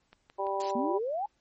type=click train; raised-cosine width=0.3 ms; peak=-35 dBFS; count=4; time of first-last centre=0.13-0.638 s; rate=5.91 Hz
type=harmonic tone; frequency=196 Hz; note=G3; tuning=in tune; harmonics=2 / 3 / 4 / 5; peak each=-34 / -34 / -34 / -34 dBFS; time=0.38-0.99 s; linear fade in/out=20 ms
type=noise; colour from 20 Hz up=blue; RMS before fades=-37 dBFS; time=0.6-0.71 s; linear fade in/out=2 ms
type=exponential sweep; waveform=sine; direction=up; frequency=226.6 to 856 Hz; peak=-29 dBFS; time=0.75-1.26 s; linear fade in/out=5 ms
effects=pink hiss -73 dBFS RMS until 1.4 s + MP3 32 kbps